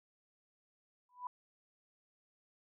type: tone with exponential growth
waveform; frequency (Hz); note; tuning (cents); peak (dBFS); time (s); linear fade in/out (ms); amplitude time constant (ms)
sine; 990; B5; +4; -35; 1.09-1.27; 2; 38
effects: none